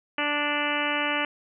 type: harmonic tone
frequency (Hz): 293.3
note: D4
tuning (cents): -2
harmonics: 1 / 2 / 3 / 4 / 5 / 6 / 7 / 8 / 9 / 10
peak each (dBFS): -33 / -33 / -33 / -33 / -33 / -33 / -33 / -33 / -33 / -33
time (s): 0.18-1.25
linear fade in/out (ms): 2
effects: none